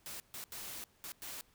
white noise bursts at uneven times, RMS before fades -45 dBFS, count 5, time 0.06-0.2 / 0.34-0.44 / 0.52-0.84 / 1.04-1.12 / 1.22-1.41 s, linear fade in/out 0 ms, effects pink hiss -69 dBFS RMS until 1.54 s

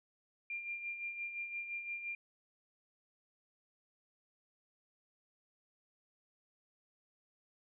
sine tone with tremolo, 2391 Hz, D7, 30 cents sharp, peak -37 dBFS, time 0.5-2.15 s, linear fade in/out 2 ms, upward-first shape sine, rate 5.8 Hz, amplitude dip 55%, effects none

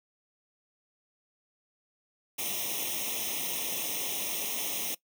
white noise with comb filter, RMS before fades -33 dBFS, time 2.38-4.95 s, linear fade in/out 10 ms, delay 0.33 ms, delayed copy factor +1, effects noise-tail reverb RT60 0.1 s tail -20 dB re dry + high-pass 200 Hz 12 dB/octave

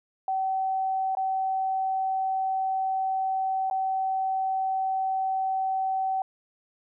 sine tone with dropouts, 764 Hz, G5, 45 cents flat, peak -24 dBFS, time 0.28-6.22 s, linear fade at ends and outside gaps 2 ms, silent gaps 1.151-1.17 / 3.7-3.71 s, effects none

